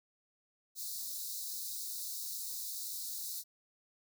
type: high-pass noise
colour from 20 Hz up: white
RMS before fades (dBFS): -41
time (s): 0.75-3.44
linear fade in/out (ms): 50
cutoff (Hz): 3800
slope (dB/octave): 96
effects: none